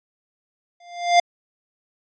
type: tone with exponential growth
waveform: square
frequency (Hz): 698.5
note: F5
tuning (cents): 0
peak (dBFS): -10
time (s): 0.8-1.2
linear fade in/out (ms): 5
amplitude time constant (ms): 86
effects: resampled to 16000 Hz